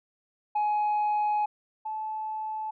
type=tone pair in turn; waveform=sine; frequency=840 / 867.6 Hz; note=G#5 / A5; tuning=+19 / -25 cents; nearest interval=minor second; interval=56 cents; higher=second; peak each=-21 / -30 dBFS; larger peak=first; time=0.55-1.46 / 1.85-2.71 s; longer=first; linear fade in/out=10 ms; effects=tanh soft clip ceiling -22 dBFS